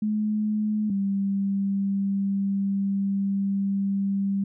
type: tone pair in turn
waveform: sine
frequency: 212.6 / 197.19 Hz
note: G#3 / G3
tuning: +41 / +10 cents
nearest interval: minor second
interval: 131 cents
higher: first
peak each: -22 dBFS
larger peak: neither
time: 0.02-0.9 / 0.9-4.44 s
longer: second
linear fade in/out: 5 ms
effects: none